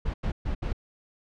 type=noise bursts at uneven times; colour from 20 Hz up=brown; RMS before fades=-28 dBFS; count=4; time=0.05-0.14 / 0.23-0.32 / 0.45-0.55 / 0.62-0.73 s; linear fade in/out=10 ms; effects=low-pass 4000 Hz 12 dB/octave